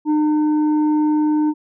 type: tone pair together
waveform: sine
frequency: 303.7 / 910 Hz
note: D#4 / A#5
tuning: -42 / -42 cents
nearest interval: octave + perfect fifth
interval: 1900 cents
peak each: -13 / -25 dBFS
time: 0.05-1.54 s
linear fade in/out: 50 ms
effects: tanh soft clip ceiling -9 dBFS